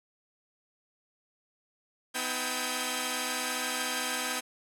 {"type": "tone cluster", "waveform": "5% pulse", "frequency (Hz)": [251.1, 317.9, 798, 1289, 1590], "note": ["B3", "D#4", "G5", "E6", "G6"], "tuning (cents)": [29, 37, 31, -39, 24], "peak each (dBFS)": [-23, -27, -26, -26, -25], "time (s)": [2.14, 4.41], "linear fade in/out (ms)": 20, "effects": ["low-pass 12000 Hz 12 dB/octave"]}